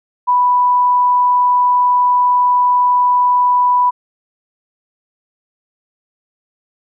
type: tone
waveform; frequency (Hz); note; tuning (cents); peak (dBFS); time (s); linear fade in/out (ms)
sine; 987.8; B5; 0; -9; 0.27-3.91; 20
effects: none